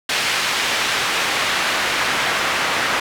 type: noise with band-pass filter sweep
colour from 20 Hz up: pink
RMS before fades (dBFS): -20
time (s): 0.09-3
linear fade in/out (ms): 5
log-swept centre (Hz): 2700 to 1600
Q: 0.78
effects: none